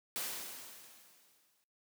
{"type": "noise with exponential decay", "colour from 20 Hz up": "white", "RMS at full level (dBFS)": -37, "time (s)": [0.16, 1.64], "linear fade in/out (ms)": 0, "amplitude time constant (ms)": 320, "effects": ["noise-tail reverb RT60 0.4 s tail -24 dB re dry", "high-pass 150 Hz 12 dB/octave"]}